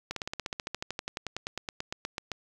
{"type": "slowing click train", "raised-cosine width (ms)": 0.2, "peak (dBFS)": -16, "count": 26, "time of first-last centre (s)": [0.11, 2.317], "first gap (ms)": 53, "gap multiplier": 1.04, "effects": ["8-bit"]}